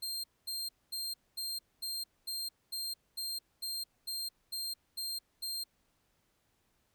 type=tone bursts; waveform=sawtooth; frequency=4186 Hz; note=C8; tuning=in tune; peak=-33 dBFS; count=13; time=0.02-5.64 s; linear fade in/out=10 ms; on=220 ms; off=230 ms; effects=pink hiss -75 dBFS RMS until 6.94 s